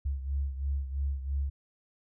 sine beating tone pair, 68.5 / 71.5 Hz, C#2 / D2, -20 / -46 cents, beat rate 3 Hz, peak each -30 / -36 dBFS, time 0.05-1.5 s, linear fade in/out 10 ms, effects none

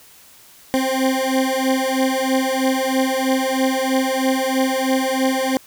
20% pulse beating tone pair, 261.6 / 264.7 Hz, C4 / C4, 0 / +20 cents, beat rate 3.1 Hz, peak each -15 / -15 dBFS, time 0.74-5.57 s, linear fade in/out 0 ms, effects white hiss -47 dBFS RMS until 5.66 s

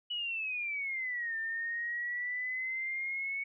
sine exponential two-way sweep, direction down then up, 2960 to 1792 to 2223 Hz, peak -33 dBFS, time 0.1-3.44 s, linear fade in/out 10 ms, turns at 1.37 s, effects none

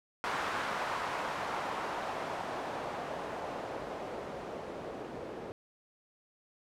blue noise with low-pass filter sweep, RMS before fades -38 dBFS, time 0.24-5.52 s, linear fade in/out 0 ms, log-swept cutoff 1200 to 440 Hz, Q 1.3, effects none

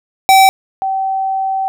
square / sine tone pair in turn, 770 / 770 Hz, G5 / G5, -31 / -31 cents, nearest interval unison, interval 0 cents, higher neither, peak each -5 / -14 dBFS, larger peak first, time 0.29-0.49 / 0.82-1.68 s, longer second, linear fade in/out 0 ms, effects none

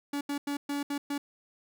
45% pulse tone bursts at uneven times, 285.5 Hz, D4, 49 cents flat, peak -30 dBFS, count 6, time 0.13-0.21 / 0.29-0.38 / 0.47-0.57 / 0.69-0.83 / 0.9-0.98 / 1.1-1.18 s, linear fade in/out 5 ms, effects none

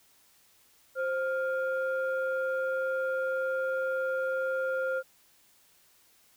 sine tone pair together, 524.9 / 1403 Hz, C5 / F6, +5 / +8 cents, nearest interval octave + perfect fourth, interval 1703 cents, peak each -28 / -32 dBFS, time 0.95-5.03 s, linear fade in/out 50 ms, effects tanh soft clip ceiling -21 dBFS + white hiss -63 dBFS RMS until 6.36 s

